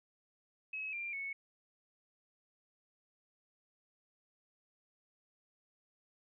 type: tone with pitch steps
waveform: sine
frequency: 2566 / 2380 / 2208 Hz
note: E7 / D7 / C#7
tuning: -47 / +22 / -7 cents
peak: -38 dBFS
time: 0.73-1.33 s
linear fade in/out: 5 ms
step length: 200 ms
effects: none